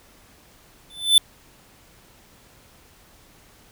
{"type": "tone with exponential growth", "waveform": "square", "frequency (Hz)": 3520, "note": "A7", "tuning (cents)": 0, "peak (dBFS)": -8, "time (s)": [0.9, 1.18], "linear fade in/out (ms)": 2, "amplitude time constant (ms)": 60, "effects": ["pink hiss -53 dBFS RMS until 3.71 s"]}